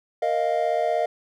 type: chord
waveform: triangle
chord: Bb suspended fourth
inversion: none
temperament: equal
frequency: 466.2 / 622.3 / 698.5 Hz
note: Bb4 / Eb5 / F5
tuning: 0 / 0 / 0 cents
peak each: -26 / -22 / -22 dBFS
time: 0.22-1.06 s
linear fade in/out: 5 ms
effects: none